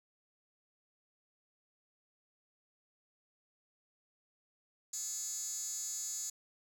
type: tone with high-pass filter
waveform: 15% pulse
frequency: 430 Hz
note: A4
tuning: 40 cents flat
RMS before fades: -40 dBFS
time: 4.93-6.3 s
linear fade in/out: 5 ms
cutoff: 6600 Hz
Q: 6.2
effects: none